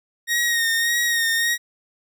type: tone with vibrato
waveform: sawtooth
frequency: 1864.7 Hz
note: A#6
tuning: in tune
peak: -15 dBFS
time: 0.27-1.58 s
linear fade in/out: 50 ms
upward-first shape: sine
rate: 1.7 Hz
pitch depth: 34 cents each way
effects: none